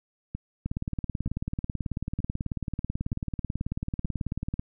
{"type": "two click trains", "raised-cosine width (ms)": 5, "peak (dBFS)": [-20, -17], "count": [5, 73], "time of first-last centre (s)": [[0.35, 4.054], [0.66, 4.594]], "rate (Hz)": [1.08, 18.3], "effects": []}